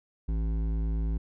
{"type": "tone with hard clipping", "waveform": "triangle", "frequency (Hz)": 54.5, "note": "A1", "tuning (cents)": -16, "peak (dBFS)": -28, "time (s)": [0.28, 1.18], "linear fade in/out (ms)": 10, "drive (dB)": 15, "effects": []}